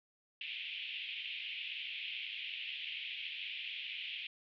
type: band-pass noise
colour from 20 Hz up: pink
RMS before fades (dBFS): -43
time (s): 0.41-4.27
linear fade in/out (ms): 2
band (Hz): 2400 to 3300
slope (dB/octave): 48
effects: none